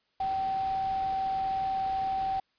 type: tone in noise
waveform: sine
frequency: 770 Hz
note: G5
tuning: 31 cents flat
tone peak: -27 dBFS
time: 0.2-2.4 s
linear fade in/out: 5 ms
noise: pink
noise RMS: -45 dBFS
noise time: 0.2-2.4 s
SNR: +15 dB
effects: white hiss -73 dBFS RMS until 2.58 s + resampled to 11025 Hz

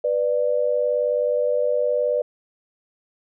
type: tone pair together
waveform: sine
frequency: 493.9 / 593 Hz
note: B4 / D5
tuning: 0 / +17 cents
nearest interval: minor third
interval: 317 cents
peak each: -21 dBFS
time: 0.04-2.22 s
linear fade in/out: 5 ms
effects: none

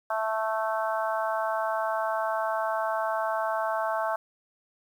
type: harmonic tone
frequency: 220 Hz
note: A3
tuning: in tune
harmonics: 3 / 4 / 5 / 6 / 7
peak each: -29 / -31 / -33 / -35 / -36 dBFS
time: 0.1-4.16 s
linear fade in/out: 5 ms
effects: 9-bit

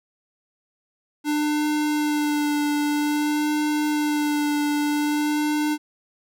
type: tone with vibrato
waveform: square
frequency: 297.3 Hz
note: D4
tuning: 21 cents sharp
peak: -21 dBFS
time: 1.24-5.78 s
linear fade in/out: 50 ms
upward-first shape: sine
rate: 0.51 Hz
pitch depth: 19 cents each way
effects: none

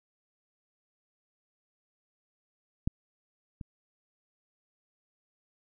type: clicks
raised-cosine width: 5 ms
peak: -15 / -27 dBFS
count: 2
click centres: 2.875 / 3.612 s
effects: none

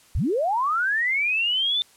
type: linear sweep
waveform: sine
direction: up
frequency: 38.89 to 3587 Hz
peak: -20 dBFS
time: 0.15-1.82 s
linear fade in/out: 0 ms
effects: white hiss -55 dBFS RMS until 1.96 s + low-pass 11000 Hz 12 dB/octave

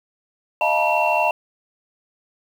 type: tone cluster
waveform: sine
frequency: 618 / 691 / 878 / 962 / 2721 Hz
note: D#5 / F5 / A5 / B5 / F7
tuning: -12 / -19 / -4 / -46 / -46 cents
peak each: -22 dBFS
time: 0.61-1.31 s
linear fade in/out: 2 ms
effects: tanh soft clip ceiling -7 dBFS + 7-bit

